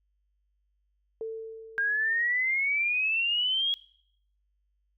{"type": "tone with exponential decay", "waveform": "sine", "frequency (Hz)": 446.2, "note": "A4", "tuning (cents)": 24, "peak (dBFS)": -30, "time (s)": [1.21, 2.69], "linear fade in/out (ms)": 1, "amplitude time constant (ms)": 320}
{"type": "exponential sweep", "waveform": "sine", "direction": "up", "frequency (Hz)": [1600, 3322], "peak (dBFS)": -24, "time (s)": [1.78, 3.74], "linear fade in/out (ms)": 0}
{"effects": ["noise-tail reverb RT60 0.7 s tail -22 dB re dry", "added 50 Hz sine -70 dBFS peak until 4.97 s"]}